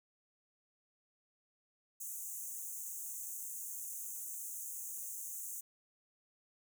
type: high-pass noise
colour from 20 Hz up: pink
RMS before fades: -44 dBFS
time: 2-5.61 s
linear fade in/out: 10 ms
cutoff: 6300 Hz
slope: 96 dB/octave
effects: none